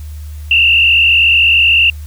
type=tone with frequency modulation; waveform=sine; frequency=2739 Hz; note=F7; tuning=34 cents flat; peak=-6 dBFS; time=0.51-1.9 s; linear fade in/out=2 ms; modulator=44.2 Hz; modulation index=2.1; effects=added 75 Hz sine -24 dBFS peak until 2.06 s + white hiss -44 dBFS RMS until 2.06 s